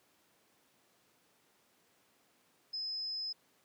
sine tone, 5100 Hz, D#8, 42 cents sharp, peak -36 dBFS, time 2.73-3.33 s, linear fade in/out 10 ms, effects pink hiss -70 dBFS RMS until 3.64 s + high-pass 200 Hz 12 dB/octave

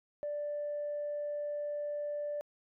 sine tone, 587.3 Hz, D5, in tune, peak -33 dBFS, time 0.23-2.41 s, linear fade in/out 0 ms, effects tanh soft clip ceiling -30 dBFS

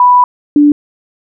sine tone pair in turn, 987.8 / 292.9 Hz, B5 / D4, 0 / -5 cents, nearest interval octave + major sixth, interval 2105 cents, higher first, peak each -3 dBFS, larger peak neither, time 0-0.24 / 0.56-0.72 s, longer first, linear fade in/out 2 ms, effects none

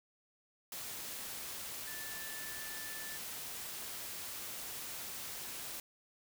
sine tone in noise, 1757 Hz, A6, 3 cents flat, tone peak -48 dBFS, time 1.87-3.17 s, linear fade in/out 2 ms, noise white, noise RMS -44 dBFS, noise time 0.72-5.8 s, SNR -7 dB, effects none

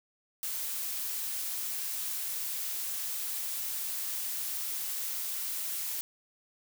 blue noise, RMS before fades -35 dBFS, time 0.43-6.01 s, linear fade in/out 0 ms, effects none

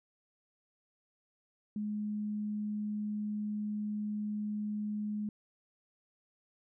sine tone, 210 Hz, G#3, 19 cents sharp, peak -33 dBFS, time 1.76-5.29 s, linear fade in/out 2 ms, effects none

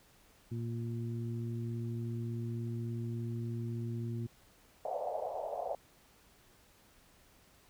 harmonic tone, 116.54 Hz, A#2, in tune, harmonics 1 / 2 / 3, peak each -36 / -42 / -46 dBFS, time 0.51-4.27 s, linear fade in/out 10 ms
white band-pass noise, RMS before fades -38 dBFS, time 4.85-5.75 s, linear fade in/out 2 ms, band 510 to 750 Hz, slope 48 dB/octave
effects pink hiss -64 dBFS RMS until 7.69 s

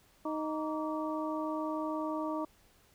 harmonic tone with a mistuned harmonic, 311.1 Hz, D#4, in tune, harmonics 1 / 2 / 3 / 4, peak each -35 / -38 / -40 / -41 dBFS, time 0.25-2.45 s, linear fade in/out 5 ms, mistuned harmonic 4, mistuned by -130 cents, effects pink hiss -65 dBFS RMS until 2.94 s

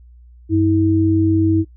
sine tone pair together, 95.85 / 322.4 Hz, G2 / E4, -38 / -38 cents, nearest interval octave + major sixth, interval 2100 cents, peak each -17 / -13 dBFS, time 0.49-1.65 s, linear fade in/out 50 ms, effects noise-tail reverb RT60 0.1 s tail -19 dB re dry + added 60 Hz sine -41 dBFS peak until 1.76 s

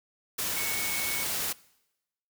sine tone in noise, 2217 Hz, C#7, in tune, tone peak -34 dBFS, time 0.56-1.24 s, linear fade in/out 10 ms, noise white, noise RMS -31 dBFS, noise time 0.38-1.53 s, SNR -6 dB, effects noise-tail reverb RT60 0.9 s tail -22 dB re dry

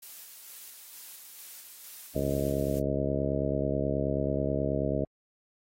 blue noise with tremolo, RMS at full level -45 dBFS, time 0.02-2.8 s, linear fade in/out 10 ms, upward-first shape square, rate 2.2 Hz, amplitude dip 25%
harmonic tone, 69.3 Hz, C#2, in tune, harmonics 1 / 2 / 3 / 4 / 5 / 6 / 7 / 8 / 9, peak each -36 / -33 / -36 / -34 / -37 / -36 / -36 / -38 / -33 dBFS, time 2.15-5.05 s, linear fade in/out 5 ms
effects AAC 48 kbps

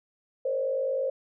sine tone with frequency modulation, 534 Hz, C5, 35 cents sharp, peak -25 dBFS, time 0.45-1.1 s, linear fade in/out 5 ms, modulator 49.7 Hz, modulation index 0.88, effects none

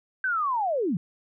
sine linear sweep, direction down, 1568 to 146.83 Hz, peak -23 dBFS, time 0.24-0.97 s, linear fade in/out 2 ms, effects none

